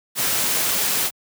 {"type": "noise", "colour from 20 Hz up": "white", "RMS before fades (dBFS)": -21, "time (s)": [0.15, 1.11], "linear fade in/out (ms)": 50, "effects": ["high-pass 100 Hz 12 dB/octave"]}